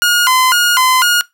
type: tone with vibrato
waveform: sawtooth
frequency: 1212 Hz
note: D#6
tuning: 46 cents flat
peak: -5 dBFS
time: 0.02-1.21 s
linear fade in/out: 0 ms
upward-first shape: square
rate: 2 Hz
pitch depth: 290 cents each way
effects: noise-tail reverb RT60 0.2 s tail -22 dB re dry